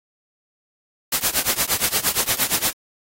white noise with tremolo, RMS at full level -17 dBFS, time 1.12-2.73 s, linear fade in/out 5 ms, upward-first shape triangle, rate 8.6 Hz, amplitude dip 100%, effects AAC 48 kbps

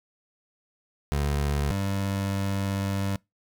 25% pulse tone pair in turn, 72 / 98.27 Hz, D2 / G2, -34 / +5 cents, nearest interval perfect fourth, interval 539 cents, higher second, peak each -20 / -22 dBFS, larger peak first, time 1.12-1.71 / 1.71-3.16 s, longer second, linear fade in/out 0 ms, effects noise-tail reverb RT60 0.2 s tail -25 dB re dry

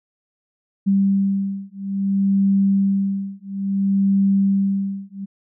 sine beating tone pair, 196 / 196.59 Hz, G3 / G3, 0 / +5 cents, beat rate 0.59 Hz, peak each -19 dBFS, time 0.86-5.26 s, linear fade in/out 20 ms, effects none

